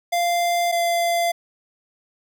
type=tone pair in turn; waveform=square; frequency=694 / 687.2 Hz; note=F5 / F5; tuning=-11 / -28 cents; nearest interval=unison; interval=17 cents; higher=first; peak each=-19 dBFS; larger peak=neither; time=0.12-0.72 / 0.72-1.32 s; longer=neither; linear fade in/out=10 ms; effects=none